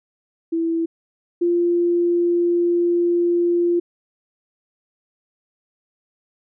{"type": "tone pair in turn", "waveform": "sine", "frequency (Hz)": [330.6, 346.6], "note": ["E4", "F4"], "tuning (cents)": [5, -13], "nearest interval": "minor second", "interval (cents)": 82, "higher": "second", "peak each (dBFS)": [-18, -15], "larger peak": "second", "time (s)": [[0.52, 0.86], [1.41, 3.8]], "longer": "second", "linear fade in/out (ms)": 10, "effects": []}